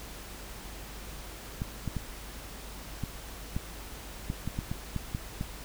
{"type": "clicks", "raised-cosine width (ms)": 5, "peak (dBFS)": -19, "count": 12, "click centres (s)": [1.619, 1.877, 1.967, 3.037, 3.565, 4.301, 4.476, 4.589, 4.715, 4.963, 5.149, 5.411], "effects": ["added 50 Hz sine -45 dBFS peak until 5.64 s", "pink hiss -45 dBFS RMS until 5.64 s"]}